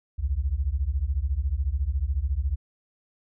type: beating tone pair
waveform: sine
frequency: 61.74 / 75.74 Hz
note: B1 / D#2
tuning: 0 / -46 cents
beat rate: 14 Hz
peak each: -26 / -26 dBFS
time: 0.18-2.56 s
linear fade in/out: 20 ms
effects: none